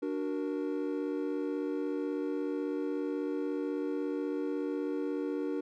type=chord; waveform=triangle; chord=D augmented; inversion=none; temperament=equal with one note detuned; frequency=293.7 / 370 / 468.1 Hz; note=D4 / F#4 / A#4; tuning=0 / 0 / +7 cents; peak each=-32 / -35 / -35 dBFS; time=0.02-5.61 s; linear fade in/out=10 ms; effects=none